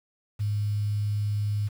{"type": "tone with quantisation", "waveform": "sine", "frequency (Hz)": 103.83, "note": "G#2", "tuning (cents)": 0, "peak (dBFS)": -24, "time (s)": [0.39, 1.69], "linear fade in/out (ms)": 20, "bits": 8, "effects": []}